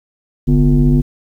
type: tone with frequency modulation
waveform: sine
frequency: 145.6 Hz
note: D3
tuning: 15 cents flat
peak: -7 dBFS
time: 0.47-1.02 s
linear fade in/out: 20 ms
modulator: 102 Hz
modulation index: 1.3
effects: tanh soft clip ceiling -3 dBFS + 8-bit